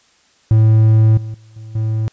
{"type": "tone with level steps", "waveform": "triangle", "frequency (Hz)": 110, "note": "A2", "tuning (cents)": 0, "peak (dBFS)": [-5, -21, -39, -28, -13], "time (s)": [0.51, 2.08], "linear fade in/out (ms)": 0, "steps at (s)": [1.17, 1.34, 1.56, 1.75], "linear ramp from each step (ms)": 5, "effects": ["white hiss -54 dBFS RMS until 2.12 s", "resampled to 16000 Hz"]}